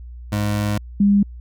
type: tone pair in turn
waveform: 25% pulse / sine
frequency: 103.83 / 201.6 Hz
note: G#2 / G3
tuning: 0 / +49 cents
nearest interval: major seventh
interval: 1149 cents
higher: second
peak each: -15 / -11 dBFS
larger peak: second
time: 0.32-0.78 / 1-1.23 s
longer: first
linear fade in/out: 5 ms
effects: added 60 Hz sine -33 dBFS peak until 1.4 s